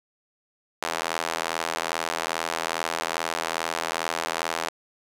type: tone with high-pass filter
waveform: sawtooth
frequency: 82.41 Hz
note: E2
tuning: in tune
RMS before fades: -29 dBFS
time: 0.82-4.69 s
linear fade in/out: 0 ms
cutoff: 760 Hz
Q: 0.92
effects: low-pass 11000 Hz 12 dB/octave + 8-bit